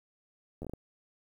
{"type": "slowing click train", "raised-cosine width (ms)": 2, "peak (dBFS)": -27, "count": 6, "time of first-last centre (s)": [0.62, 0.736], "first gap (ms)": 11, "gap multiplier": 1.38, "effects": ["10-bit"]}